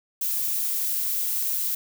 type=noise; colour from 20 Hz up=violet; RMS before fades=-26 dBFS; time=0.21-1.75 s; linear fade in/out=5 ms; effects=none